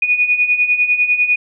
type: beating tone pair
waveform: sine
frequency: 2460 / 2470 Hz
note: D#7 / D#7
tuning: -20 / -13 cents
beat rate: 10 Hz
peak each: -18 / -13 dBFS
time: 0.02-1.36 s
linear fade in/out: 5 ms
effects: none